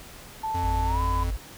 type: tone with pitch glide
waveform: sine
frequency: 880 to 1005 Hz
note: A5 to B5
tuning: 0 to +30 cents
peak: -26 dBFS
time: 0.43-1.24 s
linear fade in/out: 10 ms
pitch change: +230 cents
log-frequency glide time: 0.85-1.01 s
type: tone with vibrato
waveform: square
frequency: 87.31 Hz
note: F2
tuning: in tune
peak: -29 dBFS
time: 0.54-1.31 s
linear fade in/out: 10 ms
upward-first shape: square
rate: 4 Hz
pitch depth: 9 cents each way
type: tone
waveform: sine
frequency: 51.91 Hz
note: G#1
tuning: in tune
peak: -25 dBFS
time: 0.63-1.37 s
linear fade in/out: 10 ms
effects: pink hiss -45 dBFS RMS until 1.57 s